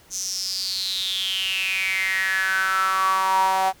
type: tone with high-pass filter sweep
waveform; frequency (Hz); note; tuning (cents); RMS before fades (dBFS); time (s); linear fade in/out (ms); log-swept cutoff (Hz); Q
sawtooth; 190; F#3; +46; -23; 0.1-3.73; 50; 6300 to 780; 9
effects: pink hiss -53 dBFS RMS until 3.8 s